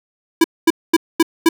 square tone bursts, 329.6 Hz, E4, in tune, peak -8 dBFS, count 5, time 0.41-1.49 s, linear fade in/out 5 ms, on 32 ms, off 230 ms, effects none

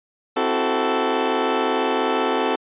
20% pulse chord, F# half-diminished seventh, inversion second, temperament equal with one note detuned, 261.6 / 329.6 / 374.3 / 440 Hz, C4 / E4 / F#4 / A4, 0 / 0 / +20 / 0 cents, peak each -20 / -23 / -20 / -17 dBFS, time 0.36-2.56 s, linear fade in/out 10 ms, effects resampled to 8000 Hz

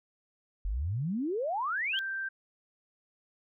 sine exponential sweep, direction up, 42.7 to 3297 Hz, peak -29 dBFS, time 0.65-1.99 s, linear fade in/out 0 ms
sine tone, 1568 Hz, G6, in tune, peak -32 dBFS, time 1.93-2.29 s, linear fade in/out 10 ms
effects none

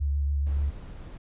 sine tone with vibrato, 71.1 Hz, C#2, 45 cents sharp, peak -23 dBFS, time 0-0.71 s, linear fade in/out 20 ms, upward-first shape square, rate 7 Hz, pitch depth 21 cents each way
brown noise, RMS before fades -41 dBFS, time 0.46-1.18 s, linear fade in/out 10 ms
effects resampled to 8000 Hz

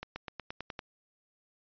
accelerating click train, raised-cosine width 0.3 ms, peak -22 dBFS, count 8, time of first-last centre 0.03-0.792 s, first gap 130 ms, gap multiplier 0.94, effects resampled to 11025 Hz

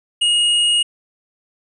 sine tone with tanh clipping, 2871 Hz, F7, 47 cents sharp, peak -14 dBFS, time 0.21-0.83 s, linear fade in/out 10 ms, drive 18 dB, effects resampled to 22050 Hz

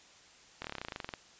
slowing click train, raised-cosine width 0.3 ms, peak -22 dBFS, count 16, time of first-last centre 0.62-1.138 s, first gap 24 ms, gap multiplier 1.05, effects white hiss -58 dBFS RMS until 1.39 s + resampled to 16000 Hz

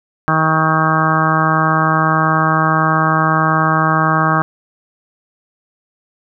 harmonic tone, 158.4 Hz, D#3, 31 cents sharp, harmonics 1 / 2 / 3 / 4 / 5 / 6 / 7 / 8 / 9 / 10, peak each -17 / -22 / -29 / -23 / -21 / -25 / -17 / -18 / -26 / -20 dBFS, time 0.28-4.42 s, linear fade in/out 0 ms, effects none

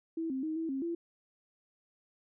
sine tone with pitch steps, 327 / 263.8 / 314.5 / 325.5 / 268.9 / 338.4 Hz, E4 / C4 / D#4 / E4 / C4 / E4, -14 / +14 / +19 / -22 / +47 / +45 cents, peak -32 dBFS, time 0.17-0.95 s, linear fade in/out 5 ms, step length 130 ms, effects none

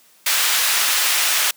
pink high-pass noise, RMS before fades -18 dBFS, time 0.26-1.51 s, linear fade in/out 5 ms, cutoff 1600 Hz, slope 12 dB/octave, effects white hiss -53 dBFS RMS until 1.56 s + high-pass 150 Hz 12 dB/octave

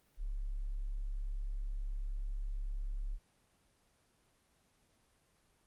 sine tone, 34.65 Hz, C#1, in tune, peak -35 dBFS, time 0.17-3.19 s, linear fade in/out 50 ms, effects pink hiss -72 dBFS RMS until 5.66 s + Opus 24 kbps

